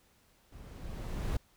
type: noise with level ramp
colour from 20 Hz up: brown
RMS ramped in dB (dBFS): -50 to -32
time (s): 0.52-1.37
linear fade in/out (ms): 5
effects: pink hiss -67 dBFS RMS until 1.56 s